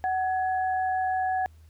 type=tone pair together; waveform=sine; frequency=749 / 1681.4 Hz; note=F#5 / G#6; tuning=+21 / +21 cents; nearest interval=octave + major second; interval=1400 cents; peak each=-24 / -34 dBFS; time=0.04-1.46 s; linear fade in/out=0 ms; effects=added 79 Hz sine -49 dBFS peak until 1.69 s + pink hiss -66 dBFS RMS until 1.69 s